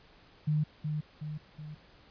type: tone with echo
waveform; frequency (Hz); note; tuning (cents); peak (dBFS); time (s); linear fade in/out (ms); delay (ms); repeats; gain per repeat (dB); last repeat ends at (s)
sine; 151.8; D#3; -42; -25; 0.47-0.64; 10; 370; 3; -5; 1.75
effects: pink hiss -59 dBFS RMS until 2.1 s + resampled to 11025 Hz